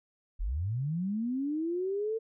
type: linear sweep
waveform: sine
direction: up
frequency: 34.61 to 454.5 Hz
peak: -29 dBFS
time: 0.39-2.19 s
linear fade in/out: 20 ms
effects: none